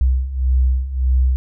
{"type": "beating tone pair", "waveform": "sine", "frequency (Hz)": [63, 64.7], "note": ["B1", "C2"], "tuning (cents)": [35, -19], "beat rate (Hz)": 1.7, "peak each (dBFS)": [-19, -15], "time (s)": [0.01, 1.36], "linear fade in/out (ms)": 0, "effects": []}